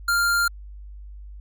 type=tone; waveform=square; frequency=1396.9 Hz; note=F6; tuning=in tune; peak=-19 dBFS; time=0.08-0.48 s; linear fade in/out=5 ms; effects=added 50 Hz sine -37 dBFS peak until 1.4 s